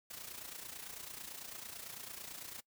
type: noise with amplitude modulation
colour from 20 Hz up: white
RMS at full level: -45 dBFS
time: 0.1-2.61 s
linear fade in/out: 10 ms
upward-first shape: sine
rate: 29 Hz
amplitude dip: 65%
effects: noise-tail reverb RT60 0.1 s tail -22 dB re dry